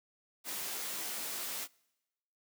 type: noise with comb filter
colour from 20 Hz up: white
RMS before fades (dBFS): -39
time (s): 0.44-1.68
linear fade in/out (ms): 50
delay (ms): 15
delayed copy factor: +0.55
effects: noise-tail reverb RT60 1.0 s tail -26 dB re dry + high-pass 200 Hz 12 dB/octave